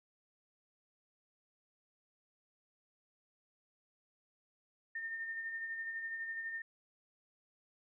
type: tone with tremolo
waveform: sine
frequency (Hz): 1817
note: A#6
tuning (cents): -45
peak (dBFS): -37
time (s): 4.95-6.62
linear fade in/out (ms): 5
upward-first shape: sine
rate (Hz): 12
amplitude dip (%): 40
effects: none